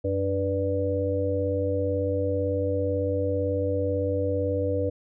harmonic tone with a mistuned harmonic, 98 Hz, G2, in tune, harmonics 1 / 3 / 5 / 6, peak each -28 / -31 / -26 / -32 dBFS, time 0.04-4.9 s, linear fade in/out 10 ms, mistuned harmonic 1, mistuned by -90 cents, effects none

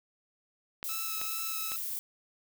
clicks, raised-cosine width 0.3 ms, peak -25 dBFS, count 3, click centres 0.829 / 1.215 / 1.719 s
violet noise, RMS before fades -36 dBFS, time 0.84-1.99 s, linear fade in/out 0 ms
10% pulse tone with vibrato, 1306 Hz, E6, 17 cents flat, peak -30 dBFS, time 0.89-1.76 s, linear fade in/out 0 ms, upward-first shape sine, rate 2.4 Hz, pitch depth 14 cents each way
effects none

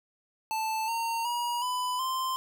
square tone with pitch steps, 880 / 917.9 / 957.4 / 998.7 / 1041.7 Hz, A5 / A#5 / A#5 / B5 / C6, 0 / -27 / +46 / +19 / -8 cents, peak -29 dBFS, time 0.51-2.36 s, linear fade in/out 0 ms, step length 370 ms, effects none

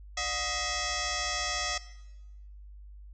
sine tone with frequency modulation, 2041 Hz, C7, 44 cents flat, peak -29 dBFS, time 0.17-1.78 s, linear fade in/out 5 ms, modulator 659 Hz, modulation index 6.9, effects noise-tail reverb RT60 1.0 s tail -17 dB re dry + added 50 Hz sine -45 dBFS peak until 3.13 s

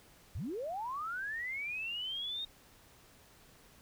sine linear sweep, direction up, 56.6 to 3729 Hz, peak -36 dBFS, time 0.35-2.45 s, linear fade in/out 5 ms, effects pink hiss -61 dBFS RMS until 3.81 s

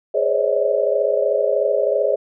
sine tone cluster, 416.7 / 520 / 553 / 576 / 635 Hz, G#4 / C5 / C#5 / D5 / D#5, +6 / -11 / -4 / -34 / +35 cents, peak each -22 dBFS, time 0.14-2.16 s, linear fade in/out 10 ms, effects none

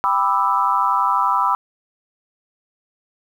sine chord, E minor seventh, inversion first, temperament just, 791.1 / 988.9 / 1186.7 / 1318.5 Hz, G5 / B5 / D6 / E6, +16 / +2 / +18 / 0 cents, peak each -24 / -18 / -21 / -21 dBFS, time 0.04-1.55 s, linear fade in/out 0 ms, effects 8-bit

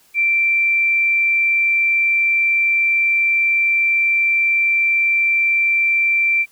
sine tone, 2349 Hz, D7, in tune, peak -13 dBFS, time 0.14-6.46 s, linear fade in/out 50 ms, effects white hiss -54 dBFS RMS until 6.51 s

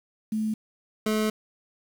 sine / 25% pulse tone pair in turn, 217.1 / 215.6 Hz, A3 / A3, -23 / -35 cents, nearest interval unison, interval 12 cents, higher first, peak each -24 / -19 dBFS, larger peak second, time 0.32-0.54 / 1.06-1.3 s, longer second, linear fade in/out 5 ms, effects 8-bit

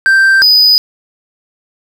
triangle tone pair in turn, 1568 / 4978 Hz, G6 / D#8, 0 / 0 cents, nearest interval octave + minor sixth, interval 2000 cents, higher second, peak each -3 dBFS, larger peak neither, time 0.06-0.42 / 0.42-0.78 s, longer neither, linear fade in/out 0 ms, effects none

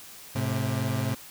30% pulse tone pair together, 107.6 / 131 Hz, A2 / C3, -38 / +2 cents, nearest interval minor third, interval 340 cents, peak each -26 dBFS, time 0.35-1.15 s, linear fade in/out 10 ms, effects white hiss -46 dBFS RMS until 1.3 s

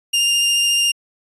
sawtooth tone with vibrato, 2805 Hz, F7, 7 cents sharp, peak -11 dBFS, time 0.13-0.92 s, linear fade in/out 10 ms, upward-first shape sine, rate 14 Hz, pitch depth 10 cents each way, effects resampled to 24000 Hz

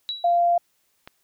sine tone with exponential decay, 3905 Hz, B7, 20 cents flat, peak -23 dBFS, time 0.09-0.39 s, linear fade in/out 0 ms, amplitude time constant 64 ms
sine tone, 693 Hz, F5, 14 cents flat, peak -16 dBFS, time 0.24-0.58 s, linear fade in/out 5 ms
click, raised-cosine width 0.3 ms, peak -23 dBFS, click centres 1.075 s
effects white hiss -68 dBFS RMS until 1.23 s

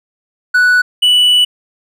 triangle tone pair in turn, 1480 / 2960 Hz, F#6 / F#7, 0 / 0 cents, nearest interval octave, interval 1200 cents, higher second, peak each -5 dBFS, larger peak neither, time 0.54-0.82 / 1.02-1.45 s, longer second, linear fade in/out 10 ms, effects none

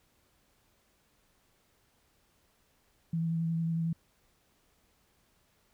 sine tone with vibrato, 164.81 Hz, E3, in tune, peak -28 dBFS, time 3.13-3.93 s, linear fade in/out 5 ms, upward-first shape sine, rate 11 Hz, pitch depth 15 cents each way, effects pink hiss -70 dBFS RMS until 5.73 s

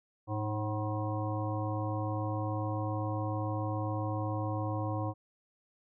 harmonic tone with a mistuned harmonic, 107.2 Hz, A2, 45 cents flat, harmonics 1 / 3 / 5 / 7 / 9 / 10, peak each -33 / -38 / -40 / -41 / -43 / -43 dBFS, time 0.27-5.14 s, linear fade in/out 50 ms, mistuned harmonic 3, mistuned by -47 cents, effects none

